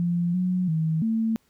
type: tone with pitch steps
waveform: sine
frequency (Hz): 173.2 / 182.3 / 159.6 / 223.8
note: F3 / F#3 / D#3 / A3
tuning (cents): -14 / -25 / +44 / +30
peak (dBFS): -21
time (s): 0-1.36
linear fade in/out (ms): 0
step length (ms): 340
effects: pink hiss -66 dBFS RMS until 1.49 s